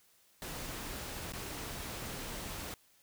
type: noise with dropouts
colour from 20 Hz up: pink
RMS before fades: -42 dBFS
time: 0.42-2.74 s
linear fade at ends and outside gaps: 0 ms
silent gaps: 1.322-1.335 s
effects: white hiss -67 dBFS RMS until 3.02 s